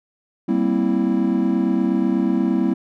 triangle chord, C dominant seventh, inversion second, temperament equal with one note detuned, 194.19 / 233.1 / 261.6 / 329.6 Hz, G3 / Bb3 / C4 / E4, -16 / 0 / 0 / 0 cents, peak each -20 dBFS, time 0.48-2.74 s, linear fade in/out 10 ms, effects none

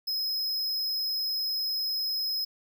square tone, 5110 Hz, D#8, 45 cents sharp, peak -28 dBFS, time 0.07-2.45 s, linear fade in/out 10 ms, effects none

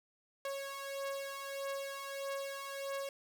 sawtooth beating tone pair, 550 / 551.6 Hz, C#5 / C#5, -14 / -9 cents, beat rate 1.6 Hz, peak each -40 / -37 dBFS, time 0.45-3.09 s, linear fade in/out 2 ms, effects none

